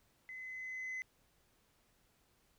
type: tone with level ramp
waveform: sine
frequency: 2034 Hz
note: C7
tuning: 50 cents flat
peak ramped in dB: -45 to -36 dBFS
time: 0.29-1.02 s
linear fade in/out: 0 ms
effects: tanh soft clip ceiling -38 dBFS + pink hiss -73 dBFS RMS until 2.58 s